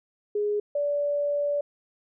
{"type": "tone pair in turn", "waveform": "sine", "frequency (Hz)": [415.3, 578.8], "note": ["G#4", "D5"], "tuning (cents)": [0, -25], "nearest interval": "tritone", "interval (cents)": 575, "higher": "second", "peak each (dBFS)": -23, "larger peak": "neither", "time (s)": [[0.35, 0.6], [0.75, 1.61]], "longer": "second", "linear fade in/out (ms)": 5, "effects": []}